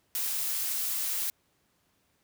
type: noise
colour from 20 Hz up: blue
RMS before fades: -31 dBFS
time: 0.15-1.3 s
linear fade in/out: 0 ms
effects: pink hiss -71 dBFS RMS until 2.23 s + high-pass 60 Hz 12 dB/octave